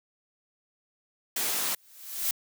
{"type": "noise", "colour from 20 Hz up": "white", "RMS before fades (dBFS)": -29, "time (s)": [1.36, 1.75], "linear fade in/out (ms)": 5}
{"type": "noise with exponential growth", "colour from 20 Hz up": "blue", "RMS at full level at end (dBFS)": -25, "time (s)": [1.75, 2.31], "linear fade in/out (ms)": 2, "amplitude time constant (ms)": 120}
{"effects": ["high-pass 200 Hz 12 dB/octave"]}